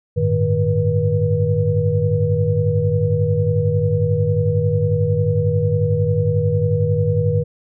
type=tone cluster; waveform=sine; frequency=97.8 / 108.9 / 152.4 / 483.4 Hz; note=G2 / A2 / D#3 / B4; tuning=-4 / -17 / -36 / -37 cents; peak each=-20 dBFS; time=0.16-7.44 s; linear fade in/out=20 ms; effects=none